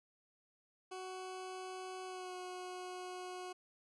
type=tone with pitch glide; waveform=20% pulse; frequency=372.2 to 365 Hz; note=F#4 to F#4; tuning=+10 to -24 cents; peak=-39 dBFS; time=0.91-3.53 s; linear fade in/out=10 ms; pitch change=-34 cents; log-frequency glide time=2.05-2.35 s; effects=resampled to 24000 Hz